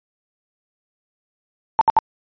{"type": "tone bursts", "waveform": "sine", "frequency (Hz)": 891, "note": "A5", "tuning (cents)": 22, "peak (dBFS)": -9, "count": 3, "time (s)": [1.79, 1.988], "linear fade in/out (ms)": 0, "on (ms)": 22, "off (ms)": 66, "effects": ["resampled to 11025 Hz"]}